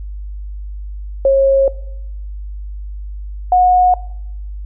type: tone pair in turn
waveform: sine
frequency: 543 / 727.6 Hz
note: C#5 / F#5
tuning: -36 / -29 cents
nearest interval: perfect fourth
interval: 507 cents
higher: second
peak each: -7 dBFS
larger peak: neither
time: 1.25-1.68 / 3.52-3.94 s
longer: first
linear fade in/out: 2 ms
effects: noise-tail reverb RT60 0.8 s tail -20 dB re dry + added 50 Hz sine -24 dBFS peak until 4.65 s